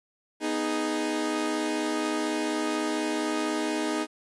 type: chord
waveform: sawtooth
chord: G# minor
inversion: first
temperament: equal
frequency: 246.9 / 311.1 / 415.3 Hz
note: B3 / D#4 / G#4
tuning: 0 / 0 / 0 cents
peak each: -30 / -24 / -29 dBFS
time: 0.4-4.07 s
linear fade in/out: 50 ms
effects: resampled to 24000 Hz + 10-bit